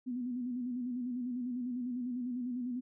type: tone with vibrato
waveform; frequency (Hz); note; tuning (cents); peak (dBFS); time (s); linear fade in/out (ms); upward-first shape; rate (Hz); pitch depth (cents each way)
sine; 247.2; B3; +2; -34; 0.06-2.81; 20; square; 10; 47
effects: none